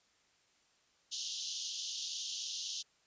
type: band-pass noise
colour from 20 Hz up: white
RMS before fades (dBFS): -41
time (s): 1.11-2.83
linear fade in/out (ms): 20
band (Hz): 2900 to 6700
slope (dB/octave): 96
effects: white hiss -71 dBFS RMS until 3.06 s + resampled to 16000 Hz

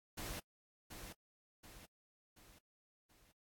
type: noise with echo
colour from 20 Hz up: pink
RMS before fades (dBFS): -45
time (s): 0.17-0.4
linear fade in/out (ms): 10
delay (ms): 730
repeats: 4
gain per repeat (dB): -6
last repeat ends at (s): 3.32
effects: noise-tail reverb RT60 0.1 s tail -26 dB re dry + AAC 64 kbps

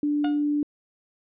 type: tone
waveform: sine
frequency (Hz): 293.7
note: D4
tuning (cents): 0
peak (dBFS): -21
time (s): 0.03-0.63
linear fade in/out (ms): 2
type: tone with exponential decay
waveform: 35% pulse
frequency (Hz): 719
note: F#5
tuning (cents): -50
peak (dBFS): -26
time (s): 0.24-0.44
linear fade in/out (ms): 5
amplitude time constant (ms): 43
type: click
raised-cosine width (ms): 0.3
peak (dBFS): -24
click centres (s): 0.246
effects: resampled to 8000 Hz

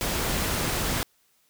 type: noise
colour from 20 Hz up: pink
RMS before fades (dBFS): -27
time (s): 0.01-1.03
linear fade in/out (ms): 0
effects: white hiss -66 dBFS RMS until 1.49 s

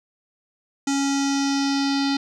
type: tone with low-pass filter sweep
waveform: square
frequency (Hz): 277.2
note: C#4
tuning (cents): 0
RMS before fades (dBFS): -22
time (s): 0.87-2.17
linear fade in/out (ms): 5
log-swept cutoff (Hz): 6800 to 4500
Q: 4.1
effects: none

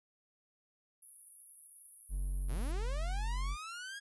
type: high-pass noise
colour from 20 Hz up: white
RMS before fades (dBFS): -47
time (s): 1.02-2.72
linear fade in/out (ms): 10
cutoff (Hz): 10000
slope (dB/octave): 96
type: tone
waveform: triangle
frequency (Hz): 46.25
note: F#1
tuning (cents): 0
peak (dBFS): -31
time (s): 2.09-3.57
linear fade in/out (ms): 50
type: linear sweep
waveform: sawtooth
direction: up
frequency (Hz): 87.31 to 1661.2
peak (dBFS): -39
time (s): 2.48-4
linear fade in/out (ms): 20
effects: resampled to 24000 Hz

